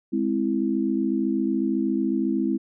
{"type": "chord", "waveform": "sine", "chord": "Ab augmented", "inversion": "none", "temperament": "equal", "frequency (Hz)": [207.7, 261.6, 329.6], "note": ["Ab3", "C4", "E4"], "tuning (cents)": [0, 0, 0], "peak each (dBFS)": [-26, -25, -25], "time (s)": [0.12, 2.58], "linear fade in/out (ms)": 20, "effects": []}